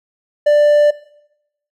triangle tone, 590 Hz, D5, 8 cents sharp, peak -6 dBFS, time 0.46-0.91 s, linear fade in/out 10 ms, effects noise-tail reverb RT60 0.8 s tail -19 dB re dry

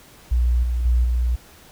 sine tone with level steps, 60.4 Hz, B1, 38 cents flat, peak -15 / -19 / -14 / -17 dBFS, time 0.31-1.36 s, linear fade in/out 10 ms, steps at 0.63 / 0.85 / 1.04 s, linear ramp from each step 5 ms, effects pink hiss -48 dBFS RMS until 1.71 s

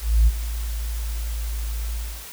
sine tone with ADSR envelope, 55.6 Hz, A1, 19 cents sharp, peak -9 dBFS, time 0-2.27 s, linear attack 270 ms, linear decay 38 ms, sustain -15 dB, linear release 310 ms, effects tanh soft clip ceiling -9 dBFS + white hiss -39 dBFS RMS until 2.32 s

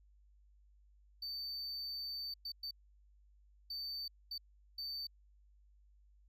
triangle tone bursts at uneven times, 4570 Hz, D8, 48 cents flat, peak -39 dBFS, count 6, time 1.22-2.34 / 2.45-2.52 / 2.63-2.71 / 3.7-4.08 / 4.31-4.38 / 4.78-5.07 s, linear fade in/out 5 ms, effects added 50 Hz sine -63 dBFS peak until 6.28 s

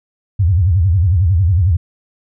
sine tone with vibrato, 89.7 Hz, F2, 47 cents sharp, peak -9 dBFS, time 0.39-1.77 s, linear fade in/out 10 ms, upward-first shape sine, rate 11 Hz, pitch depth 230 cents each way, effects none

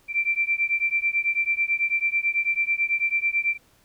sine beating tone pair, 2345 / 2354.1 Hz, D7 / D7, -3 / +4 cents, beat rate 9.1 Hz, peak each -24 dBFS, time 0.08-3.58 s, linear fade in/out 50 ms, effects pink hiss -60 dBFS RMS until 3.84 s

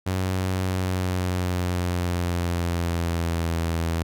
sawtooth tone with pitch glide, 93.3 to 83.12 Hz, F#2 to E2, +15 to +15 cents, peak -19 dBFS, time 0.06-4.03 s, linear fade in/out 10 ms, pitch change -200 cents, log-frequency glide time 0.64-3.56 s, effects none

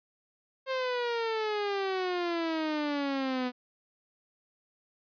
sawtooth exponential sweep, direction down, 533 to 246.9 Hz, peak -25 dBFS, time 0.66-3.52 s, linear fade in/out 50 ms, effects resampled to 11025 Hz

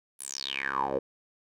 10% pulse tone with band-pass filter sweep, 68 Hz, C#2, 33 cents flat, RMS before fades -32 dBFS, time 0.19-0.99 s, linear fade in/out 10 ms, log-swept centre 11000 to 470 Hz, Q 9.1, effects none

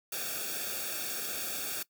white noise with comb filter, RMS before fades -36 dBFS, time 0.12-1.83 s, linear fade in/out 5 ms, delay 0.99 ms, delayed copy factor -1, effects noise-tail reverb RT60 0.1 s tail -20 dB re dry

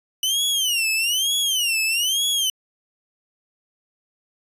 sawtooth tone with vibrato, 2960 Hz, F#7, in tune, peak -16 dBFS, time 0.23-2.5 s, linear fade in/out 2 ms, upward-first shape sine, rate 1.1 Hz, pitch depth 220 cents each way, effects resampled to 32000 Hz

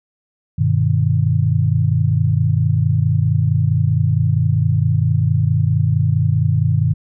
sine chord, G augmented, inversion none, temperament just, 98 / 122.5 / 153.12 Hz, G2 / B2 / D#3, 0 / -14 / -27 cents, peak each -17 dBFS, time 0.58-6.94 s, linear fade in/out 10 ms, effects none

